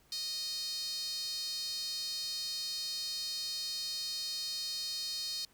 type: tone with high-pass filter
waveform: sawtooth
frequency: 620 Hz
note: D#5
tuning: 6 cents flat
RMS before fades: -38 dBFS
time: 0.12-5.45 s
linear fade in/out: 2 ms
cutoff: 4500 Hz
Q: 6.7
effects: pink hiss -66 dBFS RMS until 5.53 s